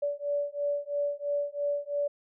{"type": "beating tone pair", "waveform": "sine", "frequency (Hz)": [575, 578], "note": ["D5", "D5"], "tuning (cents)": [-37, -28], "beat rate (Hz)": 3, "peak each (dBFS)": [-31, -31], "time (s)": [0.02, 2.08], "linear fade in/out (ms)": 10, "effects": []}